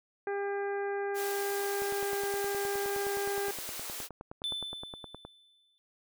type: harmonic tone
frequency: 400.8 Hz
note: G4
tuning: 38 cents sharp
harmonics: 1 / 2 / 3 / 4 / 5 / 6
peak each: -32 / -38 / -48 / -41 / -49 / -55 dBFS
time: 0.27-3.51 s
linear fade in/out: 2 ms
type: high-pass noise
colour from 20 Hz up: white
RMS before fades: -40 dBFS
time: 1.14-4.09 s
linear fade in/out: 50 ms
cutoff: 280 Hz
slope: 96 dB/octave
type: click train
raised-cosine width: 1 ms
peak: -28 dBFS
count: 34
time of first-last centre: 1.82-5.25 s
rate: 9.62 Hz
type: tone with exponential decay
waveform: triangle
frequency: 3520 Hz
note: A7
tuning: in tune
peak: -29 dBFS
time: 4.44-5.78 s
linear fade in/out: 0 ms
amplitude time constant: 290 ms
effects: none